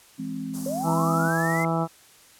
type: chord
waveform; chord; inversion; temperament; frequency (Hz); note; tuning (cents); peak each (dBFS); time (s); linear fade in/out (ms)
sine; E augmented; none; equal; 164.81 / 207.7 / 261.6; E3 / G#3 / B#3; 0 / 0 / 0; -36 / -35 / -31; 0.18-1.29; 20
type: band-stop noise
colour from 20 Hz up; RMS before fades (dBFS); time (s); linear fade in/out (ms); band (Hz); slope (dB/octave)
white; -38; 0.53-1.65; 20; 1100 to 5400; 24
type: linear sweep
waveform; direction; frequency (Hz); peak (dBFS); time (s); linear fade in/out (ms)
sine; up; 521 to 2100; -27; 0.66-1.65; 2
type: harmonic tone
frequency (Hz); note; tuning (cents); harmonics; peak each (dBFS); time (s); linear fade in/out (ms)
164.81; E3; 0; 1 / 2 / 3 / 4 / 5 / 6 / 7 / 8; -25 / -30 / -33 / -30 / -30 / -35 / -37 / -32; 0.83-1.88; 50
effects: white hiss -53 dBFS RMS until 2.39 s + low-pass 12000 Hz 12 dB/octave